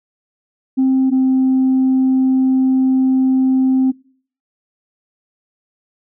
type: tone pair in turn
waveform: sine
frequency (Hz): 263.2 / 261.5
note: C4 / C4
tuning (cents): +10 / -1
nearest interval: unison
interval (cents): 11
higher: first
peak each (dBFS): -9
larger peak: neither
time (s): 0.77-1.11 / 1.11-3.92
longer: second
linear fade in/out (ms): 20
effects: noise-tail reverb RT60 0.5 s tail -23 dB re dry + tanh soft clip ceiling -8 dBFS